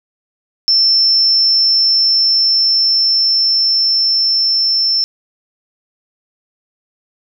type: tone with level ramp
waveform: sine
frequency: 5350 Hz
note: E8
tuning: 25 cents sharp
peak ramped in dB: -8 to -11 dBFS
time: 0.68-5.04 s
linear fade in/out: 0 ms
effects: 8-bit